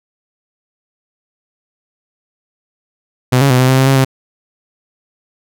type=tone with pitch steps; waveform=sawtooth; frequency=127 / 138.9 / 126.5 / 128.9 / 131.3 / 132.7 / 135.5 / 132.5 Hz; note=B2 / C#3 / B2 / C3 / C3 / C3 / C#3 / C3; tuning=+49 / +4 / +42 / -26 / +6 / +25 / -39 / +22 cents; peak=-4 dBFS; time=3.32-4.048 s; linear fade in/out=10 ms; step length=91 ms; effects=none